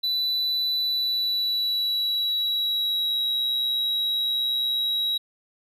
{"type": "tone with pitch glide", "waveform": "triangle", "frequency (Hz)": [3979, 3857], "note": ["B7", "B7"], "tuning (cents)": [12, -42], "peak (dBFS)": -21, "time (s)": [0.03, 5.18], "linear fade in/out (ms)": 10, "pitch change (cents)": -54, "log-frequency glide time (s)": [0.78, 3.22], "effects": []}